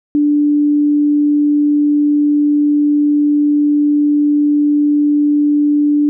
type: tone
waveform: sine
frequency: 293.7 Hz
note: D4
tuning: in tune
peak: -9 dBFS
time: 0.15-6.09 s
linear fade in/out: 0 ms
effects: none